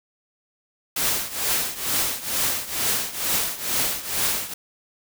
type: noise with tremolo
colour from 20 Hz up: white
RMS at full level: -21 dBFS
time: 0.96-4.54 s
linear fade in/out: 5 ms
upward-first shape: triangle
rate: 2.2 Hz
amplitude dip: 85%
effects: none